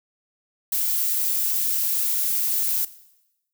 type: noise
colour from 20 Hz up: violet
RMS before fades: -23 dBFS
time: 0.72-2.85 s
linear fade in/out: 5 ms
effects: noise-tail reverb RT60 0.9 s tail -17 dB re dry